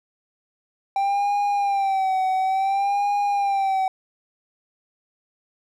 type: tone with vibrato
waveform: triangle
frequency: 784 Hz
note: G5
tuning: in tune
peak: -17 dBFS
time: 0.96-3.88 s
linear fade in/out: 2 ms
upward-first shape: sine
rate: 0.57 Hz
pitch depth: 68 cents each way
effects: none